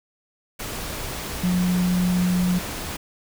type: tone in noise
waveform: sine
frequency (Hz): 180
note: F#3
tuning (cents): -47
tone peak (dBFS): -18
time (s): 1.43-2.59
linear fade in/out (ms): 10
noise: pink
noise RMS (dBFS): -31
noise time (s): 0.59-2.97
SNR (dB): +10
effects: none